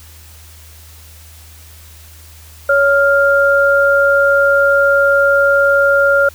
sine tone pair together, 560 / 1399.7 Hz, C#5 / F6, +18 / +3 cents, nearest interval octave + major third, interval 1585 cents, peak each -11 dBFS, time 2.69-6.29 s, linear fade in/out 5 ms, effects added 79 Hz sine -38 dBFS peak until 6.34 s + white hiss -42 dBFS RMS until 6.34 s

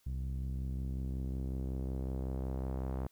sawtooth tone with low-pass filter sweep, 65.41 Hz, C2, in tune, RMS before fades -37 dBFS, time 0.06-3.07 s, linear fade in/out 5 ms, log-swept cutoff 130 to 940 Hz, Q 0.95, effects white hiss -71 dBFS RMS until 3.11 s

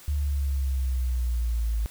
sine linear sweep, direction down, 73.42 to 53.9 Hz, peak -23 dBFS, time 0.08-1.86 s, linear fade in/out 0 ms, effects white hiss -49 dBFS RMS until 1.9 s

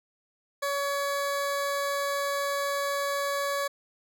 20% pulse tone, 564 Hz, C#5, 30 cents sharp, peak -22 dBFS, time 0.62-3.68 s, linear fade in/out 10 ms, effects none

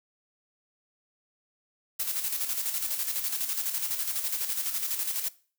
blue noise with tremolo, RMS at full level -29 dBFS, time 1.99-5.29 s, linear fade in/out 10 ms, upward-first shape square, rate 12 Hz, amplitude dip 50%, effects noise-tail reverb RT60 0.4 s tail -19 dB re dry

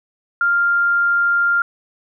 sine tone, 1396.9 Hz, F6, in tune, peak -13 dBFS, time 0.41-1.62 s, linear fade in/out 2 ms, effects none

